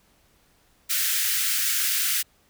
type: high-pass noise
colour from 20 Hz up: white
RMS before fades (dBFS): -24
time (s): 0.89-2.23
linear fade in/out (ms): 20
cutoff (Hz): 1400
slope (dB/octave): 48
effects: pink hiss -62 dBFS RMS until 2.49 s